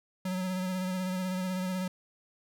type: tone with vibrato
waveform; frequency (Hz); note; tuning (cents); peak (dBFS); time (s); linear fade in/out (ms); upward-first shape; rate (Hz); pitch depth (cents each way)
square; 185; F#3; 0; -31; 0.25-1.88; 5; sine; 16; 28
effects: none